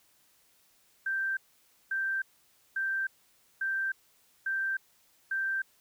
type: tone bursts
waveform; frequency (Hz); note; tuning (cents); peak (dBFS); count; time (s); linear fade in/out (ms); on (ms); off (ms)
sine; 1568; G6; 0; -28; 6; 1.06-5.62; 5; 310; 540
effects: white hiss -66 dBFS RMS until 5.8 s